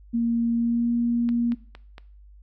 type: tone with pitch glide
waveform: sine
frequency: 233.1 to 236.6 Hz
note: A#3 to A#3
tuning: 0 to +26 cents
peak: -20 dBFS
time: 0.13-1.55 s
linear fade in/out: 20 ms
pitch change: +26 cents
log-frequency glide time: 0.54-0.91 s
type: click train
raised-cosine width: 0.3 ms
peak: -25 dBFS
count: 4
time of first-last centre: 1.29-1.981 s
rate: 4.34 Hz
effects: noise-tail reverb RT60 0.5 s tail -20 dB re dry + added 50 Hz sine -46 dBFS peak until 2.42 s